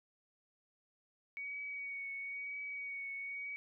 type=tone with vibrato; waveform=sine; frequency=2246 Hz; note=C#7; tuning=22 cents sharp; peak=-40 dBFS; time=1.37-3.56 s; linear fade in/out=0 ms; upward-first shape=triangle; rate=1 Hz; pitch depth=26 cents each way; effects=none